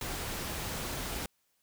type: noise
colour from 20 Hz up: pink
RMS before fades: -37 dBFS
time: 0.01-1.26 s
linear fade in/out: 2 ms
effects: white hiss -75 dBFS RMS until 1.62 s